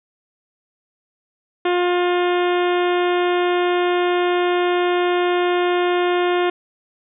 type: harmonic tone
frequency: 355.1 Hz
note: F4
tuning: 29 cents sharp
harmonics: 1 / 2 / 3 / 4 / 5 / 6 / 7 / 8 / 9 / 10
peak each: -17 / -23 / -27 / -29 / -31 / -33 / -34 / -35 / -36 / -37 dBFS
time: 1.65-6.5 s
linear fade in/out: 5 ms
effects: none